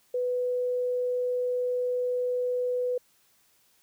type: tone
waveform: sine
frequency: 496.3 Hz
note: B4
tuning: 8 cents sharp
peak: -25 dBFS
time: 0.14-2.98 s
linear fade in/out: 5 ms
effects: white hiss -65 dBFS RMS until 3.82 s